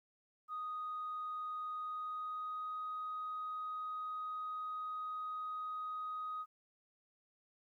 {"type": "tone with pitch glide", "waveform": "sine", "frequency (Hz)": [1244, 1251.9], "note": ["D#6", "D#6"], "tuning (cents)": [-1, 10], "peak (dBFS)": -38, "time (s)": [0.48, 6.46], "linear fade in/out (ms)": 50, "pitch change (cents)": 11, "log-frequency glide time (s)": [1.75, 2.77], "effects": ["tanh soft clip ceiling -35 dBFS", "13-bit"]}